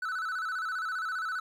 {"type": "tone with vibrato", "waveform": "triangle", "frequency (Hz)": 1400, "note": "F6", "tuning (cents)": 4, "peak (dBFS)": -29, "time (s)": [0.02, 1.4], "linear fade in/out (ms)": 5, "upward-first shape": "square", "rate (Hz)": 15, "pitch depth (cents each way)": 110, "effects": ["11-bit"]}